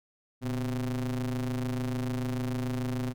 square ring-modulated tone, 65.8 Hz, C2, 10 cents sharp, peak -27 dBFS, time 0.41-3.14 s, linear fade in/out 50 ms, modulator 184 Hz, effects none

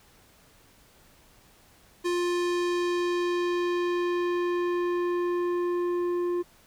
square tone with low-pass filter sweep, 351.7 Hz, F4, 12 cents sharp, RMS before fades -27 dBFS, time 2.04-6.43 s, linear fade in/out 20 ms, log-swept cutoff 9300 to 810 Hz, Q 0.7, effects pink hiss -58 dBFS RMS until 6.66 s

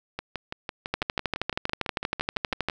two click trains, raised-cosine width 0.3 ms, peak -15 / -9 dBFS, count 16 / 23, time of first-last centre 0.19-2.698 / 0.94-2.686 s, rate 5.98 / 12.6 Hz, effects none

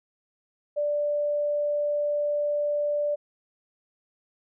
sine tone, 587.3 Hz, D5, in tune, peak -23 dBFS, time 0.76-3.16 s, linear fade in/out 20 ms, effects none

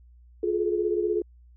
sine tone cluster, 351.4 / 420.1 / 436.2 Hz, F4 / G#4 / A4, +11 / +20 / -15 cents, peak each -26 / -26 / -32 dBFS, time 0.43-1.22 s, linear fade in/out 5 ms, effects added 60 Hz sine -50 dBFS peak until 1.56 s

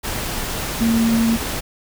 sine tone in noise, 228.3 Hz, A#3, 36 cents flat, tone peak -14 dBFS, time 0.8-1.37 s, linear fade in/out 20 ms, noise pink, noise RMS -25 dBFS, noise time 0.03-1.61 s, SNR +8 dB, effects none

